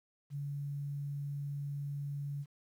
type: tone with quantisation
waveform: sine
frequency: 142.6 Hz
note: C#3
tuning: 49 cents sharp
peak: -36 dBFS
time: 0.3-2.46 s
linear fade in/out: 50 ms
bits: 11
effects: none